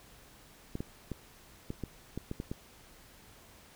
clicks, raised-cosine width 3 ms, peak -23 dBFS, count 9, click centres 0.754 / 0.805 / 1.117 / 1.704 / 1.837 / 2.176 / 2.314 / 2.401 / 2.515 s, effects pink hiss -57 dBFS RMS until 3.75 s

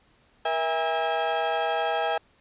35% pulse tone cluster, 475.7 / 652 / 812 Hz, A#4 / E5 / G#5, +35 / -19 / -39 cents, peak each -30 / -26 / -25 dBFS, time 0.45-2.18 s, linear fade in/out 5 ms, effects pink hiss -62 dBFS RMS until 2.4 s + resampled to 8000 Hz

